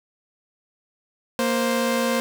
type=tone pair together; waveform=sawtooth; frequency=233.4 / 524 Hz; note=A#3 / C5; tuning=+2 / +2 cents; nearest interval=octave + major second; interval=1400 cents; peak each=-19 dBFS; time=1.39-2.2 s; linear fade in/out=0 ms; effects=none